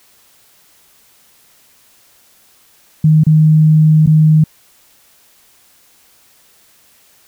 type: tone with dropouts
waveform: sine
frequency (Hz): 155.56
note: D#3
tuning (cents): 0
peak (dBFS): -5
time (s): 3.04-4.44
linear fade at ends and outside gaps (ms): 5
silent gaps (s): 3.237-3.266 / 4.062-4.072
effects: white hiss -50 dBFS RMS until 7.27 s